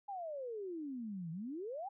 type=exponential two-way sweep; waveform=sine; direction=down then up; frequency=830.6 to 157.4 to 830.6 Hz; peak=-40 dBFS; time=0.08-1.89 s; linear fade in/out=10 ms; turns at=1.31 s; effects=none